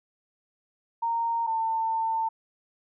sine tone pair in turn, 925 / 897.6 Hz, A#5 / A5, -14 / +34 cents, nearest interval minor second, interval 52 cents, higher first, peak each -24 / -24 dBFS, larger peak neither, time 1.02-1.47 / 1.47-2.29 s, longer second, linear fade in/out 10 ms, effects none

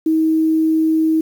sine tone with quantisation, 318 Hz, D#4, 38 cents sharp, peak -12 dBFS, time 0.06-1.21 s, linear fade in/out 5 ms, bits 7, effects none

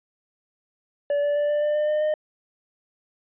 triangle tone with pitch steps, 576 / 581 / 586.1 / 591.2 / 596.3 / 601.5 / 606.7 / 612 Hz, D5 / D5 / D5 / D5 / D5 / D5 / D#5 / D#5, -34 / -19 / -4 / +11 / +26 / +41 / -44 / -29 cents, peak -18 dBFS, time 1.1-2.14 s, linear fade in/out 2 ms, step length 130 ms, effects resampled to 8000 Hz

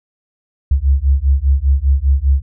sine beating tone pair, 66.2 / 71.2 Hz, C2 / C#2, +21 / +47 cents, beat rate 5 Hz, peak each -13 dBFS, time 0.71-2.42 s, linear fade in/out 5 ms, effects none

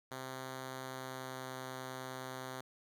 5% pulse tone with pitch glide, 130.81 to 129.91 Hz, C3 to C3, 0 to -12 cents, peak -31 dBFS, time 0.11-2.61 s, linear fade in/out 5 ms, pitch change -12 cents, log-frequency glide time 0.84-1.52 s, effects none

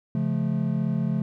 triangle chord, Db augmented, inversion none, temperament just, 138.59 / 173.24 / 216.5 Hz, Db3 / F3 / A3, 0 / -14 / -28 cents, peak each -25 dBFS, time 0.15-1.22 s, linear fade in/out 2 ms, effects none

